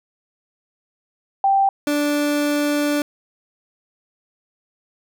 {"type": "tone pair in turn", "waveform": ["sine", "30% pulse"], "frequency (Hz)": [784, 292.7], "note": ["G5", "D4"], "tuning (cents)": [0, -6], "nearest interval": "octave + perfect fourth", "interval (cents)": 1706, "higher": "first", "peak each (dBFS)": [-13, -15], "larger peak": "first", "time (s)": [[1.44, 1.69], [1.87, 3.02]], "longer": "second", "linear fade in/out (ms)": 2, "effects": []}